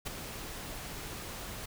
pink noise with ADSR envelope, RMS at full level -34 dBFS, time 0.05-1.66 s, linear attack 21 ms, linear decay 12 ms, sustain -8 dB, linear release 8 ms, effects none

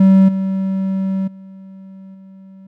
triangle tone with level steps, 191.7 Hz, G3, 38 cents flat, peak -4 / -14 / -32 / -35 dBFS, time 0-2.67 s, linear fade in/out 5 ms, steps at 0.28 / 1.27 / 2.14 s, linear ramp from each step 10 ms, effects none

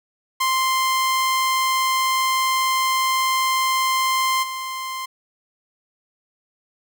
sawtooth tone with level steps, 1046.5 Hz, C6, in tune, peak -14 / -23 dBFS, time 0.4-5.06 s, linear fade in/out 10 ms, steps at 4.42 s, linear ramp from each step 20 ms, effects none

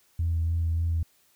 sine tone with vibrato, 83 Hz, E2, 12 cents sharp, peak -22 dBFS, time 0.19-1.03 s, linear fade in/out 5 ms, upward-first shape sine, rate 3.4 Hz, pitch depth 19 cents each way, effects tanh soft clip ceiling -19 dBFS + white hiss -64 dBFS RMS until 1.35 s

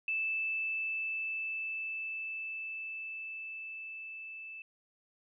sine tone with level ramp, 2634 Hz, E7, 2 cents flat, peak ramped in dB -30 to -43 dBFS, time 0.08-4.62 s, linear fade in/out 2 ms, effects none

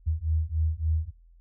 sine beating tone pair, 77.78 / 81.28 Hz, D#2 / E2, 0 / -24 cents, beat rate 3.5 Hz, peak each -27 dBFS, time 0.06-1.11 s, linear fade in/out 20 ms, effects noise-tail reverb RT60 0.3 s tail -21 dB re dry + added 42 Hz sine -52 dBFS peak until 1.4 s

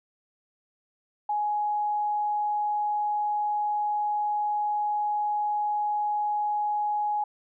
sine tone, 836 Hz, G#5, 11 cents sharp, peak -24 dBFS, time 1.29-7.24 s, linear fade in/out 5 ms, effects none

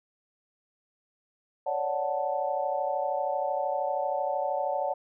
sine chord, D major seventh, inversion third, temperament equal, 554.4 / 587.3 / 740 / 880 Hz, C#5 / D5 / F#5 / A5, 0 / 0 / 0 / 0 cents, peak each -32 / -32 / -31 / -33 dBFS, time 1.66-4.94 s, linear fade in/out 10 ms, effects none

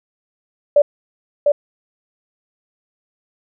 sine tone with echo, 581 Hz, D5, 19 cents flat, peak -7 dBFS, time 0.76-0.82 s, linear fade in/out 5 ms, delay 700 ms, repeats 1, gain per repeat -3 dB, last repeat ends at 1.52 s, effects none

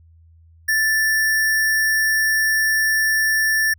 sine tone with sample-and-hold, 1760 Hz, A6, in tune, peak -15 dBFS, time 0.68-3.74 s, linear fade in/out 10 ms, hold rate 7350 Hz, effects added 82 Hz sine -47 dBFS peak until 3.78 s

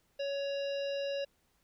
harmonic tone, 559 Hz, C#5, 14 cents sharp, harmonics 1 / 3 / 5 / 7 / 9 / 10, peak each -33 / -49 / -44 / -49 / -51 / -58 dBFS, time 0.19-1.25 s, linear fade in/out 10 ms, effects pink hiss -73 dBFS RMS until 1.63 s

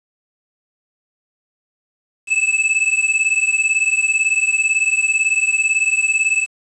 square beating tone pair, 2605 / 2623 Hz, E7 / E7, -21 / -9 cents, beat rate 18 Hz, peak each -18 dBFS, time 2.27-6.47 s, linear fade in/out 50 ms, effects resampled to 22050 Hz + 7-bit

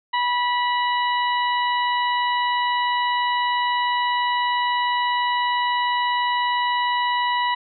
harmonic tone, 977 Hz, B5, 19 cents flat, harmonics 1 / 2 / 3 / 4, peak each -20 / -26 / -30 / -32 dBFS, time 0.13-7.55 s, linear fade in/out 10 ms, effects none

